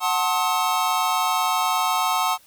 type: chord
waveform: square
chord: F# diminished seventh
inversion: none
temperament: just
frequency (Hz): 740 / 888 / 1065.6 / 1278.7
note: F#5 / A5 / C6 / Eb6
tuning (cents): 0 / +16 / +31 / +47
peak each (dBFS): -26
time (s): 0-2.38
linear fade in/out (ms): 50
effects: white hiss -54 dBFS RMS until 2.46 s